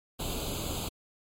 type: noise with comb filter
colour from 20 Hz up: pink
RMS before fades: -34 dBFS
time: 0.19-0.89 s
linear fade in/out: 10 ms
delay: 0.27 ms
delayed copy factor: +0.9
effects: MP3 64 kbps